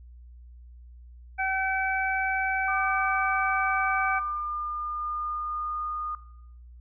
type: harmonic tone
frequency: 765 Hz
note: G5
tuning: 42 cents flat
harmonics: 1 / 2 / 3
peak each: -28 / -29 / -30 dBFS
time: 1.38-4.2 s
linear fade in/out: 20 ms
type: tone with pitch glide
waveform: sine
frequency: 1199 to 1224.9 Hz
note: D6 to D#6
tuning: +36 to -27 cents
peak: -29 dBFS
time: 2.68-6.15 s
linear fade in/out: 2 ms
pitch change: +37 cents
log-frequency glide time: 4.16-5.87 s
effects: noise-tail reverb RT60 0.8 s tail -17 dB re dry + added 60 Hz sine -45 dBFS peak until 6.8 s